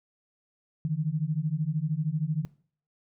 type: beating tone pair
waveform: sine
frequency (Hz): 148.1 / 161.1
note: D3 / E3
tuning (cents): +15 / -39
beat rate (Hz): 13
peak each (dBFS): -29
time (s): 0.85-2.45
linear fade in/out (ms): 0
effects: noise-tail reverb RT60 0.5 s tail -21 dB re dry